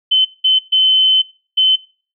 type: tone bursts at uneven times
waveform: sine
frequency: 3057 Hz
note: G7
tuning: 44 cents flat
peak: -9 dBFS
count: 4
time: 0.11-0.25 / 0.44-0.59 / 0.72-1.22 / 1.57-1.76 s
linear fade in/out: 10 ms
effects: noise-tail reverb RT60 0.4 s tail -20 dB re dry